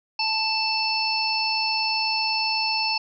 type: harmonic tone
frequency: 882 Hz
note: A5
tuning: 4 cents sharp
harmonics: 1 / 3 / 5 / 6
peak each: -27 / -27 / -27 / -27 dBFS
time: 0.19-2.98 s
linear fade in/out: 5 ms
effects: none